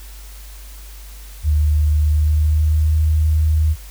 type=tone with pitch glide; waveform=sine; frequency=75.5 to 77.85 Hz; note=D2 to D#2; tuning=+48 to +2 cents; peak=-12 dBFS; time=1.43-3.76 s; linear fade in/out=50 ms; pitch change=+54 cents; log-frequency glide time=1.87-2.97 s; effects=added 50 Hz sine -34 dBFS peak until 3.9 s + white hiss -43 dBFS RMS until 3.9 s